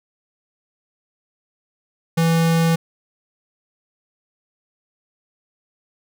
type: tone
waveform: square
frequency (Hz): 165.1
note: E3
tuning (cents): +3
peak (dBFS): -15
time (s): 2.17-2.76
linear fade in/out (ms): 10
effects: none